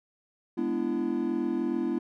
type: chord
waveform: triangle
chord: E dominant seventh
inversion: first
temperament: equal with one note detuned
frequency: 207.7 / 246.9 / 293.7 / 336.4 Hz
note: G#3 / B3 / D4 / E4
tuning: 0 / 0 / 0 / +35 cents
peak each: -34 / -29 / -31 / -28 dBFS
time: 0.57-1.99 s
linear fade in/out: 10 ms
effects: none